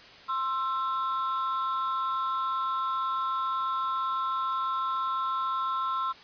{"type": "ring-modulated tone", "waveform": "triangle", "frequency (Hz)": 1193, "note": "D6", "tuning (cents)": 27, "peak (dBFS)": -22, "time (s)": [0.28, 6.13], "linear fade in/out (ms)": 20, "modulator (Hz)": 140, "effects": ["white hiss -50 dBFS RMS until 6.23 s", "resampled to 11025 Hz"]}